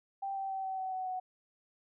sine tone with pitch steps, 784 / 776.8 / 769.6 / 762.6 / 755.5 / 748.6 / 741.7 Hz, G5 / G5 / G5 / G5 / F#5 / F#5 / F#5, 0 / -16 / -32 / -48 / +36 / +20 / +4 cents, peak -34 dBFS, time 0.22-1.2 s, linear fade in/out 10 ms, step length 140 ms, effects none

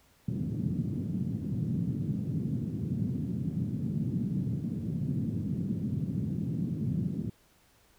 white band-pass noise, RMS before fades -32 dBFS, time 0.28-7.3 s, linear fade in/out 5 ms, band 110 to 210 Hz, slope 24 dB/octave, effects pink hiss -64 dBFS RMS until 7.98 s

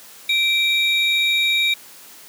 triangle tone pair together, 2343 / 3758 Hz, D7 / A#7, -5 / +13 cents, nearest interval minor sixth, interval 818 cents, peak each -17 dBFS, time 0.29-1.74 s, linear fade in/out 5 ms, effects white hiss -43 dBFS RMS until 2.28 s + high-pass 150 Hz 12 dB/octave

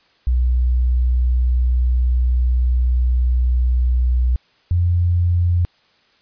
sine tone pair in turn, 61.74 / 87.31 Hz, B1 / F2, 0 / 0 cents, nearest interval tritone, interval 600 cents, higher second, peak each -13 dBFS, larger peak neither, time 0.27-4.36 / 4.71-5.65 s, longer first, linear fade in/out 0 ms, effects white hiss -57 dBFS RMS until 6.21 s + resampled to 11025 Hz

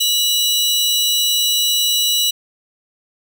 sawtooth tone pair together, 2932 / 3930 Hz, F#7 / B7, -16 / -9 cents, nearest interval perfect fourth, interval 507 cents, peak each -14 dBFS, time 0-2.31 s, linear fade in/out 10 ms, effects none

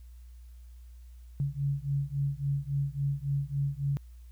sine beating tone pair, 138.59 / 142.19 Hz, C#3 / C#3, 0 / +44 cents, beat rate 3.6 Hz, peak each -31 dBFS, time 1.4-3.97 s, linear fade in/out 0 ms, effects added 60 Hz sine -46 dBFS peak until 4.31 s + white hiss -69 dBFS RMS until 4.31 s

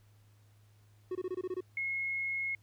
triangle tone bursts, 367.9 Hz, F#4, 10 cents flat, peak -31 dBFS, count 8, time 1.11-1.607 s, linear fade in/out 5 ms, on 42 ms, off 23 ms
sine tone, 2166 Hz, C#7, 41 cents flat, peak -32 dBFS, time 1.77-2.55 s, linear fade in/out 2 ms
effects added 104 Hz sine -60 dBFS peak until 2.62 s + pink hiss -71 dBFS RMS until 2.62 s

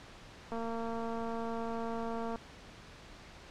click train, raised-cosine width 1 ms, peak -26 dBFS, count 422, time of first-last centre 0.52-2.358 s, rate 229 Hz, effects pink hiss -52 dBFS RMS until 3.5 s + low-pass 5000 Hz 12 dB/octave

